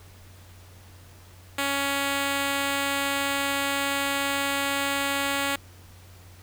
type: tone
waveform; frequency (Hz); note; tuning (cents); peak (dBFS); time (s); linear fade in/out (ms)
5% pulse; 278.9; C#4; +11; -13; 1.58-5.56; 5
effects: added 91 Hz sine -48 dBFS peak until 6.42 s + pink hiss -53 dBFS RMS until 6.42 s